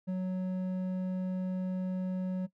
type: tone with hard clipping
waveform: sine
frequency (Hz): 185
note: F#3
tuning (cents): 0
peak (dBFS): -32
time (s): 0.07-2.47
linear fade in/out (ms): 20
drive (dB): 6
effects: noise-tail reverb RT60 0.1 s tail -18 dB re dry